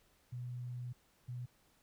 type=tone bursts at uneven times; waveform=sine; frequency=123.2 Hz; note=B2; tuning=4 cents flat; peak=-40 dBFS; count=2; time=0.32-0.93 / 1.28-1.46 s; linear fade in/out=10 ms; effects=pink hiss -71 dBFS RMS until 1.82 s

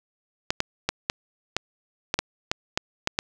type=clicks; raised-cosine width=0.2 ms; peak=-5 dBFS; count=11; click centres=0.505 / 0.604 / 0.89 / 1.099 / 1.566 / 2.141 / 2.19 / 2.515 / 2.775 / 3.074 / 3.189 s; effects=none

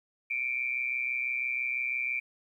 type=tone with amplitude modulation; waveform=sine; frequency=2349 Hz; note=D7; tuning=in tune; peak=-25 dBFS; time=0.3-2.2 s; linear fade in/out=10 ms; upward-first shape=sine; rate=126 Hz; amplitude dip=80%; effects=11-bit

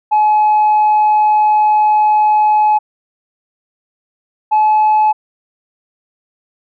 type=tone pair in turn; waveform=sine; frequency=850 / 856.9 Hz; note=G#5 / A5; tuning=+40 / -46 cents; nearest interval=unison; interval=14 cents; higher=second; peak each=-6 dBFS; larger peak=neither; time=0.11-2.79 / 4.51-5.13 s; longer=first; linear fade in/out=20 ms; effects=tanh soft clip ceiling -6 dBFS

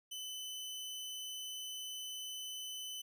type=tone; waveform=sawtooth; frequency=3021 Hz; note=F#7; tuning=35 cents sharp; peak=-39 dBFS; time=0.11-3.02 s; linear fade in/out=10 ms; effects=none

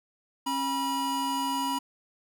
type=tone pair together; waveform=square; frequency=271.9 / 971.7 Hz; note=C#4 / B5; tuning=-33 / -28 cents; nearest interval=octave + minor seventh; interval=2205 cents; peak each=-33 / -29 dBFS; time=0.46-1.79 s; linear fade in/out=10 ms; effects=none

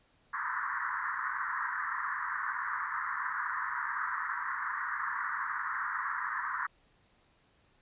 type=band-pass noise; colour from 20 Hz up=pink; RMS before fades=-35 dBFS; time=0.33-6.67 s; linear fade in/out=10 ms; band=970 to 1900 Hz; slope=96 dB/octave; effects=pink hiss -68 dBFS RMS until 7.81 s + resampled to 8000 Hz

